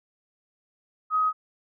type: tone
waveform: sine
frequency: 1261 Hz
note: D#6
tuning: 23 cents sharp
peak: -20 dBFS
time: 1.1-1.33 s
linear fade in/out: 50 ms
effects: none